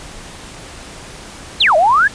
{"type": "exponential two-way sweep", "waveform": "sine", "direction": "down then up", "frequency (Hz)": [4435, 597, 1757], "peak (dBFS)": -8, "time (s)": [1.6, 2.08], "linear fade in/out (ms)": 10, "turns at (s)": 1.76, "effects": ["pink hiss -34 dBFS RMS until 2.14 s", "resampled to 22050 Hz"]}